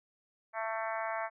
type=harmonic tone; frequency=222.8 Hz; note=A3; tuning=22 cents sharp; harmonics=3 / 4 / 5 / 6 / 7 / 8 / 9 / 10; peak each=-37 / -39 / -41 / -43 / -44 / -45 / -46 / -47 dBFS; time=0.53-1.3 s; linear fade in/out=50 ms; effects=none